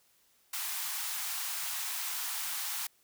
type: high-pass noise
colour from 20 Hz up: white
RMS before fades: -36 dBFS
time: 0.53-2.87 s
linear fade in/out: 5 ms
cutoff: 750 Hz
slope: 48 dB/octave
effects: white hiss -68 dBFS RMS until 3.03 s